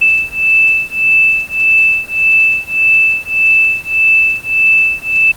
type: beating tone pair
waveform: sine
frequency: 2637 / 2638.7 Hz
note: E7 / E7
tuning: 0 / +1 cents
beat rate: 1.7 Hz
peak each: -11 dBFS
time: 0.01-5.32 s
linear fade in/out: 10 ms
effects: pink hiss -35 dBFS RMS until 5.36 s + Opus 32 kbps